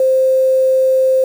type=tone with quantisation; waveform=sine; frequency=523.3 Hz; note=C5; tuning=in tune; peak=-9 dBFS; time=0-1.24 s; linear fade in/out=2 ms; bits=6; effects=none